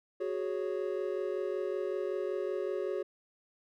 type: chord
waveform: triangle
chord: F# suspended second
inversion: none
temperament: equal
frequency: 370 / 415.3 / 554.4 Hz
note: F#4 / G#4 / C#5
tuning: 0 / 0 / 0 cents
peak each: -33 / -34 / -36 dBFS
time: 0.2-3.03 s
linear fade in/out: 10 ms
effects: none